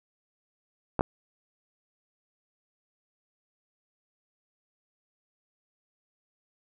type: clicks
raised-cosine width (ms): 1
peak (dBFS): -12 / -8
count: 2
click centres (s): 0.993 / 1.009
effects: none